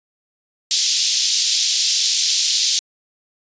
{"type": "band-pass noise", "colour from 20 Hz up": "white", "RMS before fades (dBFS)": -18, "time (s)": [0.71, 2.79], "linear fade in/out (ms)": 0, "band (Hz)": [3500, 6300], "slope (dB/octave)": 24, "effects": ["resampled to 16000 Hz"]}